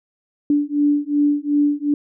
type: beating tone pair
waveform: sine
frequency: 290 / 292.7 Hz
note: D4 / D4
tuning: -22 / -6 cents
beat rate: 2.7 Hz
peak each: -18 dBFS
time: 0.5-1.94 s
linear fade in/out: 2 ms
effects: none